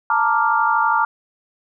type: chord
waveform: sine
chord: Bb major seventh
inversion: third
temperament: equal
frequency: 880 / 932.3 / 1174.7 / 1396.9 Hz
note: A5 / Bb5 / D6 / F6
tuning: 0 / 0 / 0 / 0 cents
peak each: -20 dBFS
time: 0.1-1.05 s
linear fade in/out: 2 ms
effects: none